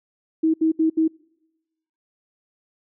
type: tone bursts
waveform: sine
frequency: 320 Hz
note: D#4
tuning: 49 cents sharp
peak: -15 dBFS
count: 4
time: 0.43-1.08 s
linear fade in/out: 10 ms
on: 110 ms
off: 70 ms
effects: noise-tail reverb RT60 1.0 s tail -26 dB re dry